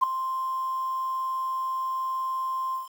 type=tone with ADSR envelope; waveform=sine; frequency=1046.5 Hz; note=C6; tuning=in tune; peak=-13 dBFS; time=0.01-2.89 s; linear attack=25 ms; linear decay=4 ms; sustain=-13 dB; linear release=150 ms; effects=tanh soft clip ceiling -10 dBFS + 8-bit